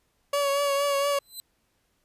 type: tone with vibrato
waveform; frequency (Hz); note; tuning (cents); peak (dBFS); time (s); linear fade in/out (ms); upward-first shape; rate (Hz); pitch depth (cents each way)
30% pulse; 564; C#5; +30; -20; 0.33-1.19; 5; triangle; 4.3; 35
type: tone with exponential growth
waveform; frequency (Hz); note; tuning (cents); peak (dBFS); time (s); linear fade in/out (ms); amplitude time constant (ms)
15% pulse; 4038; B7; +38; -26; 1.19-1.4; 0; 44
effects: pink hiss -71 dBFS RMS until 2.04 s + resampled to 32000 Hz